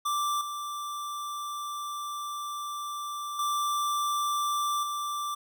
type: tone with level steps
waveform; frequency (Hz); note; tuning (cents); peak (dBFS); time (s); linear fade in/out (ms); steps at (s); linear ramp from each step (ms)
square; 1174.7; D6; 0; -27 / -34 / -27 / -31; 0.05-5.35; 10; 0.41 / 3.39 / 4.83; 2
effects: none